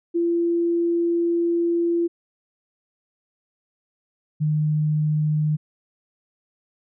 sine tone pair in turn, 340.8 / 152.42 Hz, F4 / D#3, -42 / -35 cents, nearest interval octave + major second, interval 1393 cents, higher first, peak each -18 dBFS, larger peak neither, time 0.14-2.08 / 4.4-5.57 s, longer first, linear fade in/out 20 ms, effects none

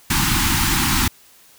pink band-stop noise, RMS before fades -18 dBFS, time 0.1-1.08 s, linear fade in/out 5 ms, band 350 to 800 Hz, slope 96 dB/octave, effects white hiss -50 dBFS RMS until 1.58 s

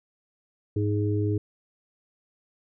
harmonic tone, 103.83 Hz, G#2, in tune, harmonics 1 / 3 / 4, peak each -24 / -29 / -30 dBFS, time 0.76-1.38 s, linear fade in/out 5 ms, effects none

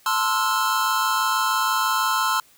square chord, F major seventh, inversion first, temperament equal with one note detuned, 880 / 1046.5 / 1318.5 / 1424.6 Hz, A5 / C6 / E6 / F6, 0 / 0 / 0 / +34 cents, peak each -28 / -24 / -25 / -28 dBFS, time 0.06-2.4 s, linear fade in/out 2 ms, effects white hiss -55 dBFS RMS until 2.57 s

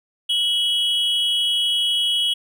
triangle tone pair together, 2960 / 3292 Hz, F#7 / G#7, 0 / -16 cents, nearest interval major second, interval 184 cents, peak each -19 dBFS, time 0.29-2.34 s, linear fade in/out 10 ms, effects none

